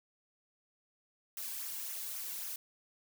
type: noise with flanger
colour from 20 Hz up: blue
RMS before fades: -41 dBFS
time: 1.37-2.56 s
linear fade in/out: 2 ms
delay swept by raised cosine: 0.23 to 1.63 ms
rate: 3.7 Hz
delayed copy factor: -0.55
effects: none